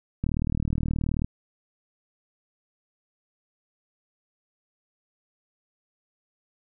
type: click train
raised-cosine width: 5 ms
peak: -14 dBFS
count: 40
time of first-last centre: 0.24-1.245 s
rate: 38.8 Hz
effects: none